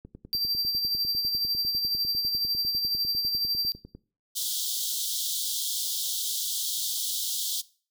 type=click train; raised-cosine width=3 ms; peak=-30 dBFS; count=40; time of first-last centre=0.05-3.95 s; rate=10 Hz
type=tone with tremolo; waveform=square; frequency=4701 Hz; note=D8; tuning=1 cent sharp; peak=-24 dBFS; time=0.33-3.72 s; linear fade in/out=0 ms; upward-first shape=sine; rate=12 Hz; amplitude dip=45%
type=high-pass noise; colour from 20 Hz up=pink; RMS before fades=-30 dBFS; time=4.35-7.62 s; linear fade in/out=20 ms; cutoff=3200 Hz; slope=96 dB/octave
effects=noise-tail reverb RT60 0.4 s tail -20 dB re dry